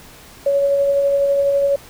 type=tone with tremolo; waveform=sine; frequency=560 Hz; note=C#5; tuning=18 cents sharp; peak=-12 dBFS; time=0.46-1.76 s; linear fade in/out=5 ms; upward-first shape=sine; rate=12 Hz; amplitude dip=25%; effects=pink hiss -42 dBFS RMS until 1.89 s